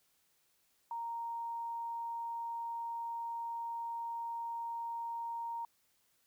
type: tone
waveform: sine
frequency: 930 Hz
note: A#5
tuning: 4 cents flat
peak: -37 dBFS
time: 0.91-5.65 s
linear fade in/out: 2 ms
effects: white hiss -74 dBFS RMS until 6.26 s